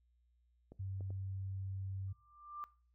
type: clicks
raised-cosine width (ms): 2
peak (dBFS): -39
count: 3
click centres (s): 0.72 / 1.008 / 1.105
type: tone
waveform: sine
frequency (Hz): 96.2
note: G2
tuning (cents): -32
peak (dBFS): -39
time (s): 0.79-2.13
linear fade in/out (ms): 10
type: tone with exponential growth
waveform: sine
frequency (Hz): 1186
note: D6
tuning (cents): +17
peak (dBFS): -39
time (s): 2.08-2.64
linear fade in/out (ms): 0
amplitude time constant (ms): 120
effects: noise-tail reverb RT60 0.4 s tail -20 dB re dry + added 60 Hz sine -70 dBFS peak until 2.94 s